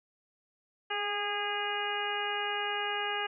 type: harmonic tone with a mistuned harmonic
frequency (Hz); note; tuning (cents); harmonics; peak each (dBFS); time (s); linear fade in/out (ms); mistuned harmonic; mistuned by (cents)
410; G#4; -22; 1 / 2 / 3 / 4 / 5 / 6 / 7; -39 / -36 / -39 / -37 / -41 / -41 / -37; 0.9-3.27; 10; 1; +21
effects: none